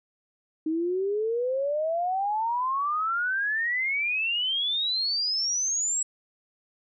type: exponential sweep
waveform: sine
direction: up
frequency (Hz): 310 to 7790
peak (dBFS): -24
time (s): 0.66-6.03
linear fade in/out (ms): 5
effects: none